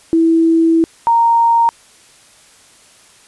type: tone pair in turn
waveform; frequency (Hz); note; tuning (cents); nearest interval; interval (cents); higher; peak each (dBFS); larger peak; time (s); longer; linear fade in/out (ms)
sine; 328.1 / 928; E4 / A#5; -8 / -8; octave + tritone; 1800; second; -8; neither; 0.13-0.84 / 1.07-1.69; first; 0
effects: white hiss -46 dBFS RMS until 3.27 s + resampled to 24000 Hz